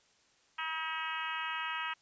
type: harmonic tone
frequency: 319.6 Hz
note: D#4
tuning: 47 cents sharp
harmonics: 3 / 4 / 5 / 6 / 7 / 8 / 9 / 10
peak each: -41 / -40 / -42 / -43 / -47 / -42 / -44 / -49 dBFS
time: 0.58-1.94 s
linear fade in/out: 10 ms
effects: white hiss -68 dBFS RMS until 2.01 s + resampled to 16000 Hz